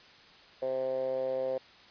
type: tone with band-pass filter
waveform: 10% pulse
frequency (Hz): 130.81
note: C3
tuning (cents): 0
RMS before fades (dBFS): -32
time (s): 0.62-1.58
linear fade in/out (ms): 5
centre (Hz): 540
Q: 7
effects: white hiss -55 dBFS RMS until 1.9 s + resampled to 11025 Hz